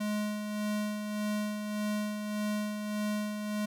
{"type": "tone with tremolo", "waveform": "square", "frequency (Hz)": 210, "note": "G#3", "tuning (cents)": 19, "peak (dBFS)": -30, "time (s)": [0, 3.66], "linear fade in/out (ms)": 10, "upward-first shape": "sine", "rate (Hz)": 1.7, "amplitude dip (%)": 45, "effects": []}